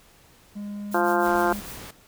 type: tone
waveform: triangle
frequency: 205 Hz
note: G#3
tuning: 22 cents flat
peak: -29 dBFS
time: 0.55-1.61 s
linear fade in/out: 20 ms
type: noise with tremolo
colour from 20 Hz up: blue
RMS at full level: -39 dBFS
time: 0.91-1.79 s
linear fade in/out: 10 ms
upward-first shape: triangle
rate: 6.6 Hz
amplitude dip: 80%
type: harmonic tone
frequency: 174.61 Hz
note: F3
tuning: in tune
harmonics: 2 / 3 / 4 / 5 / 6 / 7 / 8 / 9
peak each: -24 / -30 / -25 / -27 / -28 / -33 / -29 / -32 dBFS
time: 0.94-1.53 s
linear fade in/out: 5 ms
type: noise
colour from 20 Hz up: pink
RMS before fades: -40 dBFS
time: 1.25-1.91 s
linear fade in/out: 5 ms
effects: pink hiss -55 dBFS RMS until 2.07 s